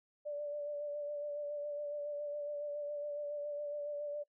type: tone with vibrato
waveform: sine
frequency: 585 Hz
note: D5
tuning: 7 cents flat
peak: -37 dBFS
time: 0.25-4.24 s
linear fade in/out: 20 ms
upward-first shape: sine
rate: 7.2 Hz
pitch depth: 24 cents each way
effects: noise-tail reverb RT60 0.1 s tail -22 dB re dry